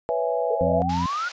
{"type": "chord", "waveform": "sine", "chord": "C# minor seventh", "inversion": "third", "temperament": "equal", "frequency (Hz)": [493.9, 554.4, 659.3, 830.6], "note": ["B4", "C#5", "E5", "G#5"], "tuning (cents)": [0, 0, 0, 0], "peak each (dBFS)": [-25, -29, -26, -29], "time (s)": [0.09, 0.82], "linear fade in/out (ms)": 0}
{"type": "exponential sweep", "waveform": "sine", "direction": "up", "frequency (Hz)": [440, 1480], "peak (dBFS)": -24, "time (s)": [0.5, 1.29], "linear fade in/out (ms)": 10}
{"type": "harmonic tone", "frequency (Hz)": 87.31, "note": "F2", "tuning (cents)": 0, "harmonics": [1, 2, 3], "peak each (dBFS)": [-29, -26, -30], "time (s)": [0.61, 1.06], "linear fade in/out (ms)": 0}
{"type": "band-pass noise", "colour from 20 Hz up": "white", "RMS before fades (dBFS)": -39, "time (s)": [0.89, 1.32], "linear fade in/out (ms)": 5, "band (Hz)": [600, 5500], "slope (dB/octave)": 24}
{"effects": ["resampled to 16000 Hz"]}